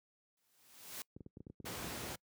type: noise with exponential growth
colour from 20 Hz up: white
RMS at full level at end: -43 dBFS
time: 0.37-1.02 s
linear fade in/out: 2 ms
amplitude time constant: 140 ms
type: clicks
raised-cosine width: 3 ms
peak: -36 dBFS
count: 12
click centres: 1.165 / 1.207 / 1.263 / 1.371 / 1.405 / 1.468 / 1.5 / 1.602 / 1.645 / 1.844 / 1.875 / 2.038 s
type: noise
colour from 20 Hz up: pink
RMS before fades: -43 dBFS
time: 1.65-2.16 s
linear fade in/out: 10 ms
effects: noise-tail reverb RT60 0.1 s tail -25 dB re dry + high-pass 80 Hz 12 dB/octave